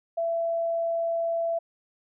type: tone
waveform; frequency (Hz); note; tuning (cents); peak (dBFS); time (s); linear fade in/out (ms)
sine; 669; E5; +25; -24; 0.17-1.59; 10
effects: none